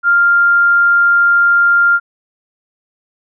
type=tone; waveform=sine; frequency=1396.9 Hz; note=F6; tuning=in tune; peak=-7 dBFS; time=0.03-2 s; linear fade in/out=50 ms; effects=none